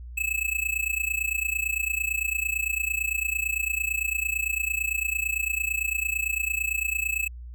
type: tone with amplitude modulation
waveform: square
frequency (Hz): 2600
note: E7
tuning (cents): -24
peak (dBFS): -22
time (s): 0.17-7.28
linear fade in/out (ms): 10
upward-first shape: sine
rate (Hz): 28.9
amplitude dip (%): 90
effects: added 60 Hz sine -37 dBFS peak until 7.54 s

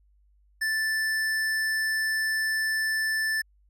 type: tone with hard clipping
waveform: sine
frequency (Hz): 1760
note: A6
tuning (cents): 0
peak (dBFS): -26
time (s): 0.61-3.42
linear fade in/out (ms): 10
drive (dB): 14
effects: added 50 Hz sine -59 dBFS peak until 3.69 s

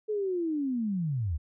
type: linear sweep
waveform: sine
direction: down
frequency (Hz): 435.3 to 68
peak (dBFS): -27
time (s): 0.08-1.38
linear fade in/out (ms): 20
effects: none

